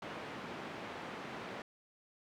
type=band-pass noise; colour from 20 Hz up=pink; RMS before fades=-45 dBFS; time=0.02-1.62 s; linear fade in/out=2 ms; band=200 to 2400 Hz; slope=12 dB/octave; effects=none